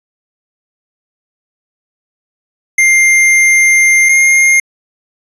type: tone pair in turn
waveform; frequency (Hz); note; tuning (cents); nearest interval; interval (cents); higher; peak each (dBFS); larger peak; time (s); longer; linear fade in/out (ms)
square; 2100 / 2124; C7 / C7; +6 / +25; unison; 19; second; -6; neither; 2.78-4.09 / 4.09-4.6; first; 5
effects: resampled to 24000 Hz